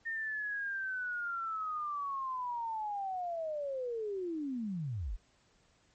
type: linear sweep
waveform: sine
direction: down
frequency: 1832 to 32.73 Hz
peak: -34 dBFS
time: 0.05-5.17 s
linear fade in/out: 20 ms
effects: pink hiss -69 dBFS RMS until 5.94 s + MP3 32 kbps